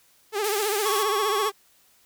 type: tone with vibrato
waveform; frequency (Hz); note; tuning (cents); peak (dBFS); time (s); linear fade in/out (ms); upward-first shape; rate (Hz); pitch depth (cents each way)
sawtooth; 415.3; G#4; 0; -20; 0.32-1.52; 50; triangle; 15; 120
type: band-pass noise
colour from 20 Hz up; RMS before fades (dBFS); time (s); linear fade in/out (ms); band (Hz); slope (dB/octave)
white; -32; 0.44-1.03; 2; 1600 to 14000; 12
type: tone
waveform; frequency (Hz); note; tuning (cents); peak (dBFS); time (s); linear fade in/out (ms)
square; 1114; C#6; +8; -26; 0.85-1.5; 10
effects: white hiss -60 dBFS RMS until 2.05 s